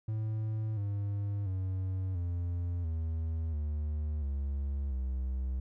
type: tone with pitch steps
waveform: triangle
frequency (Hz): 109.1 / 101.21 / 93.89 / 87.09 / 80.79 / 74.95 / 69.53 / 64.5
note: A2 / G#2 / F#2 / F2 / E2 / D2 / C#2 / C2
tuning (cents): -14 / -44 / +26 / -4 / -34 / +36 / +6 / -24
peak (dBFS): -29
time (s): 0.08-5.6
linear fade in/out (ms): 5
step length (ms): 690
effects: none